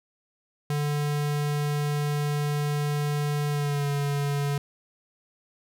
square tone with pitch glide, 146.83 to 142.73 Hz, D3 to D3, 0 to -49 cents, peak -25 dBFS, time 0.7-4.58 s, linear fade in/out 2 ms, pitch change -49 cents, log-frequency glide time 3.49-3.88 s, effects none

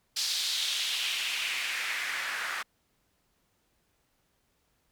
white noise with band-pass filter sweep, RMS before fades -32 dBFS, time 0.16-2.63 s, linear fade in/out 10 ms, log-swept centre 4500 to 1500 Hz, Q 2.5, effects pink hiss -73 dBFS RMS until 4.91 s

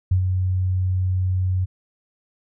sine tone with ADSR envelope, 92.5 Hz, F#2, in tune, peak -13 dBFS, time 0.11-1.66 s, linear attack 7 ms, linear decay 94 ms, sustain -5 dB, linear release 23 ms, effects none

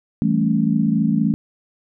sine chord, A dominant seventh, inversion second, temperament equal, 164.81 / 196 / 220 / 277.2 Hz, E3 / G3 / A3 / C#4, 0 / 0 / 0 / 0 cents, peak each -21 / -22 / -18 / -23 dBFS, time 0.22-1.34 s, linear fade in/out 0 ms, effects none

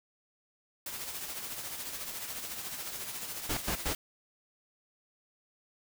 white noise with tremolo, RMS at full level -38 dBFS, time 0.86-3.95 s, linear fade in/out 2 ms, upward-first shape sine, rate 14 Hz, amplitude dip 45%
pink noise bursts, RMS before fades -32 dBFS, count 3, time 3.49-3.937 s, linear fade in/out 10 ms, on 85 ms, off 96 ms
effects none

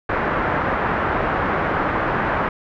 white low-pass noise, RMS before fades -21 dBFS, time 0.09-2.49 s, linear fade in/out 5 ms, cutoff 1600 Hz, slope 24 dB/octave, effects none

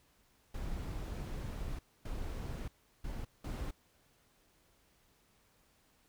brown noise bursts at uneven times, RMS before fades -40 dBFS, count 4, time 0.54-1.79 / 2.05-2.68 / 3.04-3.25 / 3.44-3.71 s, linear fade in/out 5 ms, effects pink hiss -70 dBFS RMS until 6.08 s

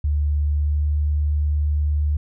sine tone with pitch glide, 73.6 to 74.28 Hz, D2 to D2, +4 to +20 cents, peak -17 dBFS, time 0.04-2.17 s, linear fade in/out 5 ms, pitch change +16 cents, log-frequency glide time 0.52-0.85 s, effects none

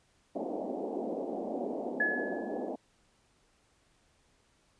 pink band-pass noise, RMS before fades -36 dBFS, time 0.35-2.76 s, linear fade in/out 10 ms, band 220 to 770 Hz, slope 48 dB/octave
sine tone with exponential decay, 1703 Hz, G#6, 43 cents sharp, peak -24 dBFS, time 2-2.69 s, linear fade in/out 5 ms, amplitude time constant 150 ms
effects pink hiss -69 dBFS RMS until 4.79 s + resampled to 22050 Hz

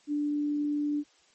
sine tone, 293.7 Hz, D4, in tune, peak -26 dBFS, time 0.07-1.04 s, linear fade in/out 50 ms, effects white hiss -63 dBFS RMS until 1.34 s + MP3 32 kbps

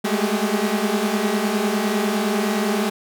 sawtooth tone cluster, 203.3 / 213.1 / 223.1 / 383.9 / 409.4 Hz, G#3 / G#3 / A3 / G4 / G#4, -37 / +45 / +24 / -36 / -25 cents, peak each -21 / -19 / -23 / -23 / -27 dBFS, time 0.04-2.9 s, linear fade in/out 10 ms, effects none

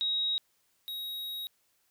sine / square tone pair in turn, 3800 / 3800 Hz, A#7 / A#7, +33 / +33 cents, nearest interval unison, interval 0 cents, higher neither, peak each -27 / -36 dBFS, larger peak first, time 0.01-0.38 / 0.88-1.47 s, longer second, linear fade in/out 0 ms, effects white hiss -72 dBFS RMS until 1.9 s

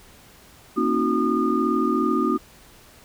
sine tone cluster, 233.2 / 270.8 / 313.7 / 367.5 / 1220 Hz, A#3 / C#4 / D#4 / F#4 / D#6, +1 / -40 / +14 / -12 / -34 cents, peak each -25 dBFS, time 0.76-2.38 s, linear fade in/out 20 ms, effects pink hiss -50 dBFS RMS until 3.04 s

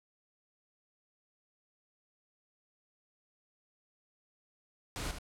pink noise with echo, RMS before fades -38 dBFS, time 4.96-5.11 s, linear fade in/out 0 ms, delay 75 ms, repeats 1, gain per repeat -7 dB, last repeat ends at 5.185 s, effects low-pass 10000 Hz 12 dB/octave

